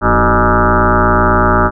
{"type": "tone with frequency modulation", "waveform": "sine", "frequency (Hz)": 611, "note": "D#5", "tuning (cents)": -32, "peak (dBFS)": -7, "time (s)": [0.01, 1.71], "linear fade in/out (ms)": 50, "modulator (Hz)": 116, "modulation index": 7.2, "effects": []}